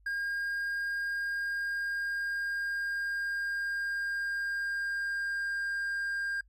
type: tone with pitch glide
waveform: triangle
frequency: 1617 to 1604 Hz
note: G#6 to G6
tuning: -47 to +39 cents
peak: -29 dBFS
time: 0.06-6.41 s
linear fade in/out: 5 ms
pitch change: -14 cents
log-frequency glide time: 0.96-5.63 s
effects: noise-tail reverb RT60 0.1 s tail -26 dB re dry + added 50 Hz sine -59 dBFS peak until 6.48 s